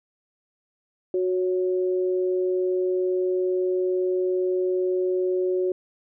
sine tone pair together, 367.3 / 555 Hz, F#4 / C#5, -13 / +2 cents, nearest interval perfect fifth, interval 715 cents, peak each -21 / -31 dBFS, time 1.14-5.72 s, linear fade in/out 2 ms, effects none

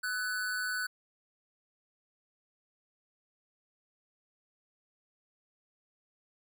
square tone with amplitude modulation, 1494 Hz, F#6, 16 cents sharp, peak -30 dBFS, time 0.03-0.87 s, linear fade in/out 10 ms, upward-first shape sine, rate 198 Hz, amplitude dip 55%, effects none

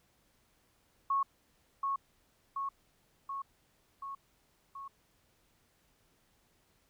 sine tone with echo, 1100 Hz, C#6, 14 cents flat, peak -27 dBFS, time 1.1-1.23 s, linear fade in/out 5 ms, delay 730 ms, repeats 5, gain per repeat -3 dB, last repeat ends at 4.88 s, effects pink hiss -71 dBFS RMS until 6.89 s

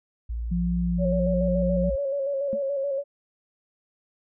sine tone, 57.6 Hz, A#1, 20 cents flat, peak -27 dBFS, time 0.29-1.96 s, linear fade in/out 10 ms
sine tone with pitch glide, 174.61 to 177.66 Hz, F3 to F3, 0 to +30 cents, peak -23 dBFS, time 0.51-1.9 s, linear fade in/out 10 ms, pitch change +30 cents, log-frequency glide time 0.93-1.41 s
sine tone with vibrato, 554.4 Hz, C#5, in tune, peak -24 dBFS, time 0.98-3.04 s, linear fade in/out 50 ms, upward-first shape square, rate 7 Hz, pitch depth 39 cents each way
sine tone with exponential decay, 220 Hz, A3, in tune, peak -25 dBFS, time 2.53-2.61 s, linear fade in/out 0 ms, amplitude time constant 17 ms
effects none

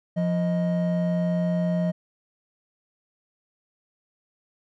triangle tone pair together, 174.4 / 624 Hz, F3 / D#5, -2 / +5 cents, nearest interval octave + minor seventh, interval 2207 cents, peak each -19 / -25 dBFS, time 0.16-1.92 s, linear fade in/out 20 ms, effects tanh soft clip ceiling -16 dBFS

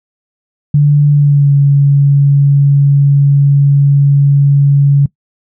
sine tone with pitch glide, 145.8 to 141.08 Hz, D3 to C#3, -12 to +31 cents, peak -4 dBFS, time 0.74-5.06 s, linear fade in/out 5 ms, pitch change -57 cents, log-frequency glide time 1.11-1.53 s, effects noise-tail reverb RT60 0.1 s tail -21 dB re dry

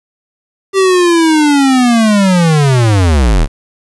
square linear sweep, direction down, 392 to 31.81 Hz, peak -7 dBFS, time 0.73-3.48 s, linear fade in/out 50 ms, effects resampled to 24000 Hz + 7-bit

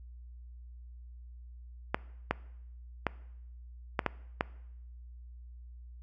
clicks, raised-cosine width 0.5 ms, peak -12 dBFS, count 6, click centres 1.945 / 2.31 / 3.067 / 3.992 / 4.063 / 4.409 s, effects noise-tail reverb RT60 0.8 s tail -21 dB re dry + added 60 Hz sine -46 dBFS peak until 6.02 s

